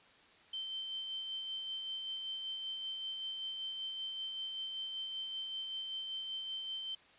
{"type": "tone with tremolo", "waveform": "sine", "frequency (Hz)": 3104, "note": "G7", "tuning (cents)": -18, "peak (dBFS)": -37, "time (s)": [0.53, 6.95], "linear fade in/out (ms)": 5, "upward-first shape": "sine", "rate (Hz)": 5.2, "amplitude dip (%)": 30, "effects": ["white hiss -62 dBFS RMS until 7.18 s", "resampled to 8000 Hz"]}